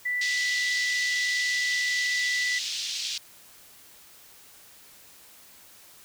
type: tone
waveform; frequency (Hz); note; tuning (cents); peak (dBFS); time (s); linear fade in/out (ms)
sine; 1975.5; B6; 0; -25; 0.05-2.59; 10
type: band-pass noise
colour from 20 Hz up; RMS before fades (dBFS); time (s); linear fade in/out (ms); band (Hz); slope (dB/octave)
pink; -32; 0.21-3.18; 5; 3200 to 6000; 24
effects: white hiss -52 dBFS RMS until 6.04 s